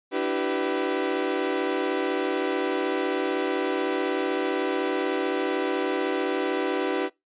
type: chord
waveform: 35% pulse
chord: E minor seventh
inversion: third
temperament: equal with one note detuned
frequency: 293.7 / 329.6 / 383.3 / 493.9 Hz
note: D4 / E4 / G4 / B4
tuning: 0 / 0 / -39 / 0 cents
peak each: -28 / -30 / -26 / -28 dBFS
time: 0.11-7.1 s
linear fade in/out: 50 ms
effects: noise-tail reverb RT60 0.2 s tail -24 dB re dry + resampled to 8000 Hz